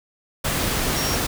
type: tone in noise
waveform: sine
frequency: 5588 Hz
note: F8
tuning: in tune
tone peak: -28 dBFS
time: 0.96-1.16 s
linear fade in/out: 10 ms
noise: pink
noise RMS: -23 dBFS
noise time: 0.44-1.27 s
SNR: -8 dB
effects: none